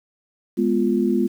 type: chord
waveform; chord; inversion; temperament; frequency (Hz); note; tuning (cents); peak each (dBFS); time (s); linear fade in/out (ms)
sine; F diminished; first; equal; 207.7 / 246.9 / 349.2; Ab3 / Cb4 / F4; 0 / 0 / 0; -21; 0.57-1.28; 20
effects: 8-bit